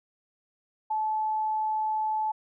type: tone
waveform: sine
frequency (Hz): 866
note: A5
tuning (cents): -28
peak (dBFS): -25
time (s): 0.9-2.32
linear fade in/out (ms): 10
effects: none